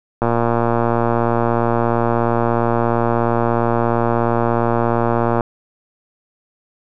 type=click train; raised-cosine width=1 ms; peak=-3 dBFS; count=608; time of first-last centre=0.22-5.408 s; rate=117 Hz; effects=none